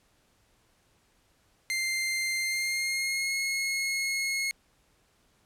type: tone with pitch glide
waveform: sawtooth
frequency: 2093 to 2167 Hz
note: C7 to C#7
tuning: 0 to -40 cents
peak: -24 dBFS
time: 1.7-4.51 s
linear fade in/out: 0 ms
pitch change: +60 cents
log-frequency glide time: 2.39-3.34 s
effects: pink hiss -67 dBFS RMS until 5.45 s + low-pass 12000 Hz 12 dB/octave